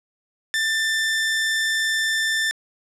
sawtooth tone, 1779 Hz, A6, 19 cents sharp, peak -16 dBFS, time 0.54-2.51 s, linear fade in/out 0 ms, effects low-pass 9000 Hz 12 dB/octave

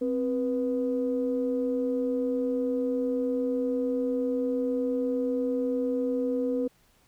sine tone pair together, 261.6 / 490.1 Hz, C4 / B4, 0 / -13 cents, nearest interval major seventh, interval 1087 cents, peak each -27 dBFS, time 0.01-6.68 s, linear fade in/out 10 ms, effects tanh soft clip ceiling -17 dBFS + pink hiss -64 dBFS RMS until 7.07 s

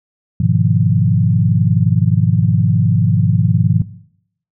sine chord, F half-diminished seventh, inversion first, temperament equal, 103.83 / 123.47 / 155.56 / 174.61 Hz, Ab2 / Cb3 / Eb3 / F3, 0 / 0 / 0 / 0 cents, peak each -16 dBFS, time 0.4-3.82 s, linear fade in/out 5 ms, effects noise-tail reverb RT60 0.7 s tail -17 dB re dry

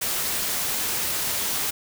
white noise, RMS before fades -26 dBFS, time 0.01-1.71 s, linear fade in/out 10 ms, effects none

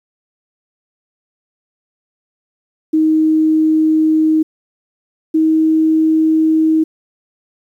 sine tone pair in turn, 314 / 316.9 Hz, D#4 / D#4, +16 / +32 cents, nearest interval unison, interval 16 cents, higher second, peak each -9 dBFS, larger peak neither, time 2.93-4.43 / 5.34-6.84 s, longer neither, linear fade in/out 10 ms, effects 8-bit

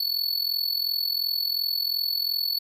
square tone with amplitude modulation, 4435 Hz, C#8, in tune, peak -21 dBFS, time 0-2.59 s, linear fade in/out 5 ms, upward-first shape sine, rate 42.8 Hz, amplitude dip 80%, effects none

